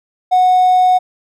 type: tone with hard clipping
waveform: triangle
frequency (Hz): 735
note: F#5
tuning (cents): -12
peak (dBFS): -8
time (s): 0.31-0.99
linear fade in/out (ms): 20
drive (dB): 4
effects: none